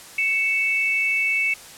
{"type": "tone pair together", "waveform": "sine", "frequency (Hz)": [2227, 2637], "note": ["C#7", "E7"], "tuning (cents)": [7, 0], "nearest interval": "minor third", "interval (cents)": 293, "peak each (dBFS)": [-21, -22], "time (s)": [0.18, 1.54], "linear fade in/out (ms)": 5, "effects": ["white hiss -42 dBFS RMS until 1.77 s", "low-pass 11000 Hz 12 dB/octave"]}